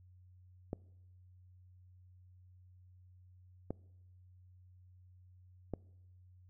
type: clicks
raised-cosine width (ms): 2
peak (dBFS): -24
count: 3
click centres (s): 0.731 / 3.706 / 5.737
effects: noise-tail reverb RT60 0.9 s tail -24 dB re dry + added 91 Hz sine -58 dBFS peak until 6.49 s